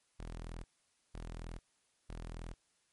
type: tone bursts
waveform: sawtooth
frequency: 41.26 Hz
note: E1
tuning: 2 cents sharp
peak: -39 dBFS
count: 3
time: 0.19-2.54 s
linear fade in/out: 10 ms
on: 450 ms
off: 500 ms
effects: white hiss -75 dBFS RMS until 2.92 s + MP3 48 kbps